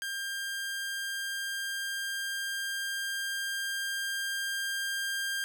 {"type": "tone with level ramp", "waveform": "sawtooth", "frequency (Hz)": 1598, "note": "G6", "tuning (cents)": 33, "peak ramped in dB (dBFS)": [-30, -27], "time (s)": [0.02, 5.44], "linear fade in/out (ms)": 0, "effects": []}